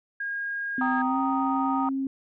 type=tone; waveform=sine; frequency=1627 Hz; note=G#6; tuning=36 cents flat; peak=-28 dBFS; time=0.2-1.02 s; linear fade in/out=5 ms
type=tone with pitch glide; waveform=sine; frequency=256.3 to 269.2 Hz; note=C4 to C4; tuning=-36 to +49 cents; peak=-25 dBFS; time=0.78-2.07 s; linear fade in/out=2 ms; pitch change=+85 cents; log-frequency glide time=1.05-1.19 s
type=chord; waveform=sine; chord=Eb major; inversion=first; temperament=just; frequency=777.8 / 933.4 / 1244.5 Hz; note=G5 / Bb5 / Eb6; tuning=-14 / +2 / 0 cents; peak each=-29 dBFS; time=0.81-1.89 s; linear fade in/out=2 ms
effects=tanh soft clip ceiling -12 dBFS